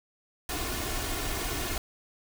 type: noise with comb filter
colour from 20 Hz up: pink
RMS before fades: -32 dBFS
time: 0.49-1.78 s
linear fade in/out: 2 ms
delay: 2.8 ms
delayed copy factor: +0.6
effects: none